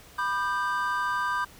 triangle chord, G major, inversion first, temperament equal with one note detuned, 987.8 / 1200 / 1568 Hz, B5 / D6 / G6, 0 / +37 / 0 cents, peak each -28 dBFS, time 0.18-1.45 s, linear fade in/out 10 ms, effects pink hiss -51 dBFS RMS until 1.59 s

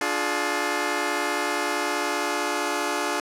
10% pulse chord, D diminished, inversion none, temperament just, 293.7 / 352.4 / 422.9 Hz, D4 / F4 / Ab4, 0 / +16 / +31 cents, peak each -20 dBFS, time 0.01-3.2 s, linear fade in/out 2 ms, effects low-pass 11000 Hz 12 dB/octave

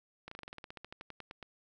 slowing click train, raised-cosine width 0.3 ms, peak -29 dBFS, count 18, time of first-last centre 0.28-1.428 s, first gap 34 ms, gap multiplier 1.08, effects none

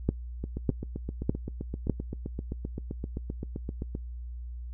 two click trains, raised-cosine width 3 ms, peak -11 / -21 dBFS, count 4 / 28, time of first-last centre 0.09-1.897 / 0.44-3.951 s, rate 1.66 / 7.69 Hz, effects noise-tail reverb RT60 0.1 s tail -22 dB re dry + added 60 Hz sine -36 dBFS peak until 4.73 s

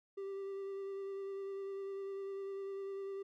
triangle tone with vibrato, 392 Hz, G4, in tune, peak -38 dBFS, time 0.17-3.23 s, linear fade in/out 10 ms, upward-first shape sine, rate 10 Hz, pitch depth 15 cents each way, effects none

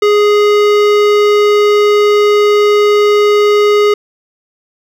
sine tone with hard clipping, 415.3 Hz, G#4, in tune, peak -8 dBFS, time 0.02-3.94 s, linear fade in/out 5 ms, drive 17 dB, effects none

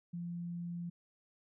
sine tone, 172.6 Hz, F3, 20 cents flat, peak -38 dBFS, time 0.13-0.9 s, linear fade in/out 10 ms, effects none

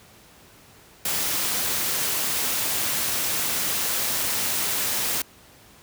white noise, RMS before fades -25 dBFS, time 1.05-5.22 s, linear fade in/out 5 ms, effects pink hiss -51 dBFS RMS until 5.82 s + high-pass 60 Hz 12 dB/octave

